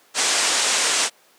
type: low-pass noise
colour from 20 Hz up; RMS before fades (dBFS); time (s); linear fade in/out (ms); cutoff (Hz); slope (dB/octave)
white; -20; 0.14-1.1; 50; 8800; 48
effects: pink hiss -55 dBFS RMS until 1.38 s + high-pass 400 Hz 12 dB/octave